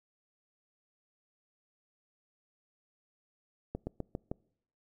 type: slowing click train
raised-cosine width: 2 ms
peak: -22 dBFS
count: 5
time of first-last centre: 3.75-4.315 s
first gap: 120 ms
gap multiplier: 1.11
effects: noise-tail reverb RT60 0.7 s tail -26 dB re dry